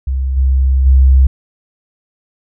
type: tone with level steps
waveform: sine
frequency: 66 Hz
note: C2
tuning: 16 cents sharp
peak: -13 / -8 / -4 dBFS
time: 0.07-1.27 s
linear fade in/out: 5 ms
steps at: 0.36 / 0.85 s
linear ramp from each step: 20 ms
effects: none